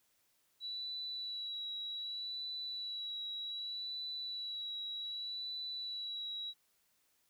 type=tone with vibrato; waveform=sine; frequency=3927 Hz; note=B7; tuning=11 cents flat; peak=-39 dBFS; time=0.6-6.54 s; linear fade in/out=50 ms; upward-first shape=sine; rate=0.65 Hz; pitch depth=23 cents each way; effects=white hiss -75 dBFS RMS until 7.29 s